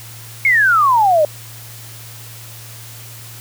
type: exponential sweep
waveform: sine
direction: down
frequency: 2217 to 582 Hz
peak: -9 dBFS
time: 0.45-1.25 s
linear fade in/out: 2 ms
effects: added 114 Hz sine -36 dBFS peak until 3.4 s + white hiss -37 dBFS RMS until 3.4 s